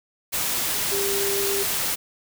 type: tone in noise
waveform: sine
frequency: 397.5 Hz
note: G4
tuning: 24 cents sharp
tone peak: -25 dBFS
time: 0.91-1.64 s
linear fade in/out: 20 ms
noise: white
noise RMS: -25 dBFS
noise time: 0.32-1.96 s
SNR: -3 dB
effects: none